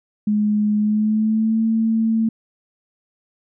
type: tone with pitch glide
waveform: sine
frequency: 210 to 223.8 Hz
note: G#3 to A3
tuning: +19 to +30 cents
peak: -15 dBFS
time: 0.27-2.29 s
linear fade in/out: 5 ms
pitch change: +111 cents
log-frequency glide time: 0.78-1.62 s
effects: none